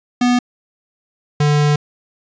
square tone pair in turn, 245.7 / 147.62 Hz, B3 / D3, -9 / +9 cents, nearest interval major sixth, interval 882 cents, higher first, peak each -12 dBFS, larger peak neither, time 0.21-0.39 / 1.4-1.76 s, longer second, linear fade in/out 5 ms, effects resampled to 16000 Hz + 9-bit

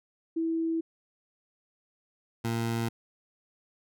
sine / 20% pulse tone pair in turn, 327.3 / 115.44 Hz, E4 / A#2, -12 / -16 cents, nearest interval octave + tritone, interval 1804 cents, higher first, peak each -26 / -23 dBFS, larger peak second, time 0.36-0.81 / 2.44-2.89 s, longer neither, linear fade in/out 10 ms, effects none

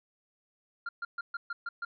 triangle tone bursts, 1396.9 Hz, F6, in tune, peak -31 dBFS, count 7, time 0.86-1.85 s, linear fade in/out 5 ms, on 30 ms, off 130 ms, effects resampled to 11025 Hz

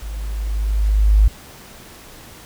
sine tone with level ramp, 51.91 Hz, G#1, in tune, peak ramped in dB -26 to -7 dBFS, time 0.02-1.28 s, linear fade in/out 5 ms, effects pink hiss -41 dBFS RMS until 2.45 s

